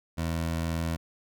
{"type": "tone", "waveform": "20% pulse", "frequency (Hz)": 82.41, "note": "E2", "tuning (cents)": 0, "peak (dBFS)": -23, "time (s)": [0.17, 0.97], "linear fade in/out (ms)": 20, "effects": []}